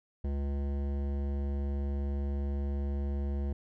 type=tone with hard clipping; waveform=sine; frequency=70.2 Hz; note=C#2; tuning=22 cents sharp; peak=-32 dBFS; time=0.24-3.53 s; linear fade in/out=5 ms; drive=15 dB; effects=none